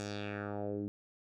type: tone with low-pass filter sweep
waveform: 10% pulse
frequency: 102.6 Hz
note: G#2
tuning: 21 cents flat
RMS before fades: -39 dBFS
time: 0-0.88 s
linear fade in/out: 0 ms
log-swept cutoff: 7500 to 260 Hz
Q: 2.5
effects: none